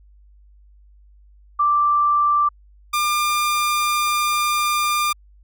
sine / sawtooth tone pair in turn, 1174.7 / 1198.7 Hz, D6 / D6, 0 / +35 cents, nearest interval unison, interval 35 cents, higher second, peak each -14 dBFS, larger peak neither, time 1.59-2.49 / 2.93-5.13 s, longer second, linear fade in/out 10 ms, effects added 50 Hz sine -47 dBFS peak until 5.43 s

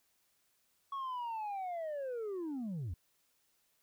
sine linear sweep, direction down, 1117 to 73.42 Hz, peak -34 dBFS, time 0.92-2.94 s, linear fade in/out 5 ms, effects tanh soft clip ceiling -36 dBFS + white hiss -75 dBFS RMS until 3.82 s

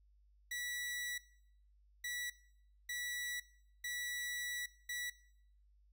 sawtooth tone bursts at uneven times, 1949 Hz, B6, 23 cents flat, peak -36 dBFS, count 5, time 0.51-1.18 / 2.04-2.3 / 2.89-3.4 / 3.84-4.66 / 4.89-5.1 s, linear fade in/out 5 ms, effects noise-tail reverb RT60 0.7 s tail -21 dB re dry + added 50 Hz sine -65 dBFS peak until 5.92 s

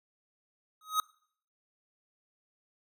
square tone with exponential growth, 1263 Hz, D#6, 26 cents sharp, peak -23 dBFS, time 0.81-1 s, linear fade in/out 2 ms, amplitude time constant 40 ms, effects noise-tail reverb RT60 0.6 s tail -24 dB re dry

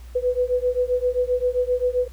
sine beating tone pair, 493.9 / 501.5 Hz, B4 / B4, 0 / +26 cents, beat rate 7.6 Hz, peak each -22 dBFS, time 0.15-2.08 s, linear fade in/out 10 ms, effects added 60 Hz sine -37 dBFS peak until 2.12 s + pink hiss -53 dBFS RMS until 2.12 s

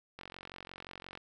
click train, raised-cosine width 0.3 ms, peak -29 dBFS, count 46, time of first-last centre 0.19-1.175 s, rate 45.7 Hz, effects none

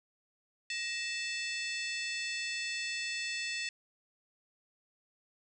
harmonic tone with a mistuned harmonic, 878 Hz, A5, 4 cents flat, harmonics 2 / 3 / 4 / 5 / 6 / 7 / 8 / 9, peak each -40 / -38 / -44 / -43 / -45 / -50 / -51 / -48 dBFS, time 0.7-3.69 s, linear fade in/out 2 ms, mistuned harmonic 2, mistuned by +120 cents, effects none

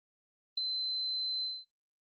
sine tone with ADSR envelope, 4066 Hz, B7, 50 cents sharp, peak -27 dBFS, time 0.57-1.65 s, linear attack 7 ms, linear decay 10 ms, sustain -5 dB, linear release 220 ms, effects noise-tail reverb RT60 0.2 s tail -26 dB re dry + Opus 32 kbps

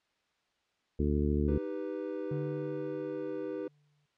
harmonic tone, 73.5 Hz, D2, 2 cents sharp, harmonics 1 / 2 / 3 / 4 / 5 / 6, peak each -30 / -35 / -33 / -35 / -35 / -38 dBFS, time 0.99-1.58 s, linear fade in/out 5 ms
triangle chord, Eb augmented, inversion none, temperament equal, 311.1 / 392 / 493.9 Hz, Eb4 / G4 / B4, 0 / 0 / 0 cents, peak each -37 dBFS, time 1.48-3.68 s, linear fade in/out 5 ms
triangle tone with exponential decay, 146.83 Hz, D3, in tune, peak -30 dBFS, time 2.31-4.06 s, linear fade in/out 5 ms, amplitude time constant 380 ms
effects white hiss -75 dBFS RMS until 4.17 s + low-pass 4000 Hz 12 dB/octave

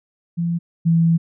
sine tone pair in turn, 169.9 / 165.92 Hz, F3 / E3, -47 / +12 cents, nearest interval unison, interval 41 cents, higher first, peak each -18 / -12 dBFS, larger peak second, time 0.37-0.59 / 0.85-1.18 s, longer second, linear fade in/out 20 ms, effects none

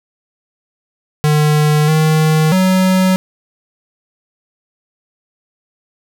square tone with pitch steps, 150.9 / 156.4 / 186.8 Hz, D3 / D#3 / F#3, +47 / +9 / +17 cents, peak -10 dBFS, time 1.24-3.16 s, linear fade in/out 0 ms, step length 640 ms, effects none

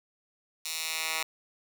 10% pulse tone with high-pass filter sweep, 160 Hz, D#3, 49 cents sharp, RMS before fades -33 dBFS, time 0.65-1.23 s, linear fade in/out 2 ms, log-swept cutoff 4200 to 1600 Hz, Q 0.89, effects none

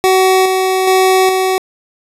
25% pulse tone with tremolo, 376.3 Hz, F#4, 29 cents sharp, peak -4 dBFS, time 0.04-1.58 s, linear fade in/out 0 ms, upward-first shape square, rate 1.2 Hz, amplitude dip 35%, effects resampled to 32000 Hz + 7-bit

